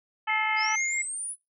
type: harmonic tone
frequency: 434.6 Hz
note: A4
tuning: 21 cents flat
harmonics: 2 / 3 / 4 / 5 / 6 / 7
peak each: -29 / -33 / -35 / -37 / -39 / -40 dBFS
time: 0.27-0.76 s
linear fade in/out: 10 ms
type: tone with tremolo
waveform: sine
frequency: 2121 Hz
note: C7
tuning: 23 cents sharp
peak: -25 dBFS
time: 0.29-1.02 s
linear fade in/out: 5 ms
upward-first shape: triangle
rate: 4.4 Hz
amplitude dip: 30%
type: linear sweep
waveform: sine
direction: up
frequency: 4850 to 10120 Hz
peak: -31 dBFS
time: 0.56-1.36 s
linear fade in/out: 50 ms
effects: noise-tail reverb RT60 0.2 s tail -21 dB re dry